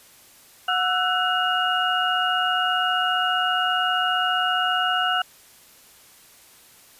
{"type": "tone cluster", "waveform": "sine", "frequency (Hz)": [731, 1332, 1487, 2861], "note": ["F#5", "E6", "F#6", "F7"], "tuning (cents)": [-21, 18, 8, 41], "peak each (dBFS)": -25, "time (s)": [0.68, 5.22], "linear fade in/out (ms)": 5, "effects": ["white hiss -51 dBFS RMS until 6.99 s", "resampled to 32000 Hz"]}